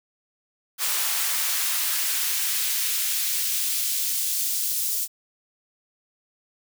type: noise with high-pass filter sweep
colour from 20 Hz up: white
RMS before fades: -25 dBFS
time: 0.78-5.08 s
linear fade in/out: 50 ms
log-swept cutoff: 820 to 5700 Hz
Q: 0.7
effects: none